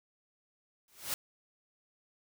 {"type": "noise with exponential growth", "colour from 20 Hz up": "white", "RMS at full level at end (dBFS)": -31, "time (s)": [0.88, 1.14], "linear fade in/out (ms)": 1, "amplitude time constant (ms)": 56, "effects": []}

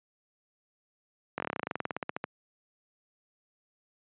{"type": "slowing click train", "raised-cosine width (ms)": 0.5, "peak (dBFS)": -16, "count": 21, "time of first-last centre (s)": [1.38, 2.241], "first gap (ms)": 21, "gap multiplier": 1.07, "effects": ["high-pass 150 Hz 12 dB/octave", "resampled to 8000 Hz"]}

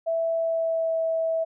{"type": "tone with pitch glide", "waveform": "sine", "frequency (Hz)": [659.3, 651.7], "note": ["E5", "E5"], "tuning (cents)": [0, -20], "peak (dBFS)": -22, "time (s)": [0.06, 1.45], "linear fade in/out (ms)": 20, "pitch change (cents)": -20, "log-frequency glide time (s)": [0.35, 0.98], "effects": []}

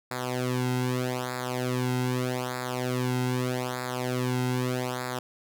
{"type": "tone with flanger", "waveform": "sawtooth", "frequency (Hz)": 126, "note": "B2", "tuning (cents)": 35, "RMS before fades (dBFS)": -29, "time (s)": [0.11, 5.19], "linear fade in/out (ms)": 2, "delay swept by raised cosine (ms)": [0.33, 1.73], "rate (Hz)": 0.81, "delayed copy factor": -0.85, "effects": []}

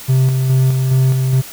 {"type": "tone with tremolo", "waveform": "triangle", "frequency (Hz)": 130.81, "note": "C3", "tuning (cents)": 0, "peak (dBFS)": -7, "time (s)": [0.08, 1.42], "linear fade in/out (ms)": 20, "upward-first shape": "square", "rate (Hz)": 2.4, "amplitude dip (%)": 35, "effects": ["white hiss -33 dBFS RMS until 1.52 s"]}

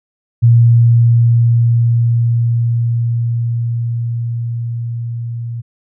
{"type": "tone with level ramp", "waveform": "sine", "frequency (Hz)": 117.5, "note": "A#2", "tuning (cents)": 14, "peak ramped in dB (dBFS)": [-4, -20], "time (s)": [0.42, 5.62], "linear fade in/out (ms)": 20, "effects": []}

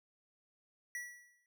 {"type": "tone with exponential decay", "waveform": "square", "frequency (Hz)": 1944, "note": "B6", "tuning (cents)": -28, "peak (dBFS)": -38, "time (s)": [0.95, 1.46], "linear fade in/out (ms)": 1, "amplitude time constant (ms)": 110, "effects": []}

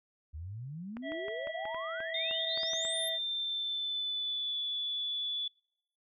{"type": "exponential sweep", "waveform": "sine", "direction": "up", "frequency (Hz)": [71.8, 11810], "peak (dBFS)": -39, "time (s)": [0.33, 3.1], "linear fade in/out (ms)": 20}
{"type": "clicks", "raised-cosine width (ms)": 0.5, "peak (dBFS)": -30, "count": 12, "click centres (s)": [0.969, 1.12, 1.283, 1.472, 1.654, 1.746, 2.004, 2.311, 2.575, 2.633, 2.734, 2.851]}
{"type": "harmonic tone", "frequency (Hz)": 653, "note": "E5", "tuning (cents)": -17, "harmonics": [1, 3, 5], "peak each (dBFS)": [-38, -42, -49], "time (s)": [1.02, 3.19], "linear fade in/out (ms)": 50}
{"type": "tone with pitch glide", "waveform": "sine", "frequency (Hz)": [3636, 3448], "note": ["A#7", "A7"], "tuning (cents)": [-44, -36], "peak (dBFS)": -32, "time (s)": [2.14, 5.48], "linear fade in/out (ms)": 5, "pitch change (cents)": -92, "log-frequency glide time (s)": [2.73, 4.6]}
{"effects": ["noise-tail reverb RT60 0.8 s tail -26 dB re dry"]}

